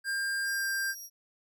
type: tone with pitch glide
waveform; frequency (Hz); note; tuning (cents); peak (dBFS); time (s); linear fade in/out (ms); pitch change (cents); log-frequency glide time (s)
square; 1600 to 1588; G6 to G6; +35 to +22; -30; 0.04-0.95; 50; -13; 0.53-0.66
type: tone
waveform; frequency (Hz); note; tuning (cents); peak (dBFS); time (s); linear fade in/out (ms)
25% pulse; 5660; F8; +22; -37; 0.44-1.1; 50
effects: none